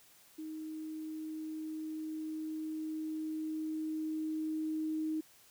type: tone with level ramp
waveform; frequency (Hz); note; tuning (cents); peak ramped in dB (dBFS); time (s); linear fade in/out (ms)
sine; 313.2; D#4; +11; -40 to -32; 0.38-5.21; 10
effects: white hiss -62 dBFS RMS until 5.5 s